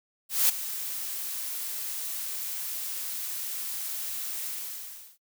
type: noise with ADSR envelope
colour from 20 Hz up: blue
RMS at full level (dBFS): -20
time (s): 0.29-5.18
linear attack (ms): 200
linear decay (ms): 11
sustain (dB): -14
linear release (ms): 710
effects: noise-tail reverb RT60 0.1 s tail -24 dB re dry